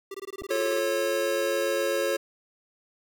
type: tone bursts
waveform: square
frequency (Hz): 392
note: G4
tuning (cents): 0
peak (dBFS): -35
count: 13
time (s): 0.11-0.792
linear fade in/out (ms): 5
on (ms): 34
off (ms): 20
type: clicks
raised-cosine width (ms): 2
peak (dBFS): -27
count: 2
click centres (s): 0.418 / 0.421
type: chord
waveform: square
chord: F augmented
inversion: none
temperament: just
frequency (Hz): 349.2 / 436.5 / 545.7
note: F4 / A4 / C#5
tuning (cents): 0 / -14 / -27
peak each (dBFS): -32 / -31 / -27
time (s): 0.5-2.17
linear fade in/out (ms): 10
effects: 9-bit